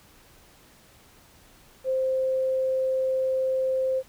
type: tone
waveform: sine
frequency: 523.3 Hz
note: C5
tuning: in tune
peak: -22 dBFS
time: 1.84-4.03 s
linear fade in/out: 50 ms
effects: pink hiss -55 dBFS RMS until 4.08 s